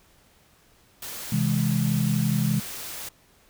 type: noise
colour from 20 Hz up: white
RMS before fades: -36 dBFS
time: 1.02-3.09 s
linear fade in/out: 5 ms
type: chord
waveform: sine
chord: C augmented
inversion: none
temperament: equal with one note detuned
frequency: 130.81 / 162.64 / 207.7 Hz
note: C3 / E3 / G#3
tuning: 0 / -23 / 0 cents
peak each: -25 dBFS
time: 1.32-2.6 s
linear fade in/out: 5 ms
effects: pink hiss -59 dBFS RMS until 3.49 s